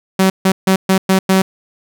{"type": "tone bursts at uneven times", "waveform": "sawtooth", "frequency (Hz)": 190, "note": "F#3", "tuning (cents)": 46, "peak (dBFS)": -5, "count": 6, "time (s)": [[0.19, 0.3], [0.45, 0.52], [0.67, 0.76], [0.89, 0.98], [1.09, 1.19], [1.29, 1.42]], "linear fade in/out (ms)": 5, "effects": []}